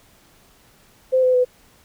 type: tone with pitch steps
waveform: sine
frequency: 517 / 508.4 / 500 Hz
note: C5 / C5 / B4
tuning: -21 / -50 / +21 cents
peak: -13 dBFS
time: 1.12-1.45 s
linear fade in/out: 20 ms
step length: 110 ms
effects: pink hiss -54 dBFS RMS until 1.84 s